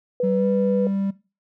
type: tone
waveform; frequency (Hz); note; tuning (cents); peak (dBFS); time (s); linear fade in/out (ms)
sine; 493.9; B4; 0; -19; 0.2-0.87; 2
type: tone with pitch glide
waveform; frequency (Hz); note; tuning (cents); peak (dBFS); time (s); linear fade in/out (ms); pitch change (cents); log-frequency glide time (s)
triangle; 190 to 196.36; F#3 to G3; +46 to +3; -19; 0.23-1.11; 10; +57; 0.36-0.45
effects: noise-tail reverb RT60 0.3 s tail -19 dB re dry